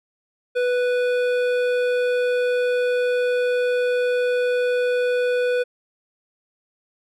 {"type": "tone with hard clipping", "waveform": "sine", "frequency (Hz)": 493.9, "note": "B4", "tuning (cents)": 0, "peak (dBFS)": -20, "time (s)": [0.55, 5.64], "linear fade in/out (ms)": 20, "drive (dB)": 12, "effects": []}